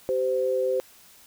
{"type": "tone pair together", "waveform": "sine", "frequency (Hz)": [386.4, 515.8], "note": ["G4", "C5"], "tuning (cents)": [-25, -25], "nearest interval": "perfect fourth", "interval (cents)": 500, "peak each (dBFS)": [-27, -23], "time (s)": [0.09, 0.8], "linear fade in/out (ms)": 0, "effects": ["white hiss -53 dBFS RMS until 1.26 s"]}